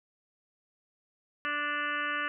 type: harmonic tone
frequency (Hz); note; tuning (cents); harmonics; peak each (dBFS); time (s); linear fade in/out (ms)
293.4; D4; -2; 1 / 2 / 4 / 5 / 6 / 7 / 8 / 9 / 10; -44 / -44 / -35 / -35 / -35 / -41 / -47 / -40 / -43; 1.45-2.28; 0
effects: none